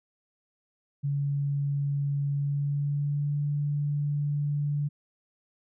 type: tone with pitch glide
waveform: sine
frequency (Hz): 141.8 to 145.53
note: C#3 to D3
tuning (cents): +40 to -15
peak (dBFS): -25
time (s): 1.03-4.89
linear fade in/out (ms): 20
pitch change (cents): +45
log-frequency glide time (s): 2.32-3.4
effects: none